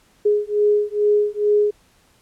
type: beating tone pair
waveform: sine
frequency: 415.3 / 417.6 Hz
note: G#4 / G#4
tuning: 0 / +10 cents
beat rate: 2.3 Hz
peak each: -18 dBFS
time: 0.25-1.71 s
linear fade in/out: 10 ms
effects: pink hiss -57 dBFS RMS until 2.21 s + low-pass 12000 Hz 12 dB/octave